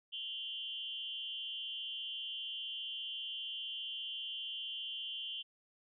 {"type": "tone with amplitude modulation", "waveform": "sine", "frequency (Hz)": 3087, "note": "G7", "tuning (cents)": -27, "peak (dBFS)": -35, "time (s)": [0.12, 5.43], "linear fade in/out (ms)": 20, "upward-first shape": "sine", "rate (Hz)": 265, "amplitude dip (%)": 100, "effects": []}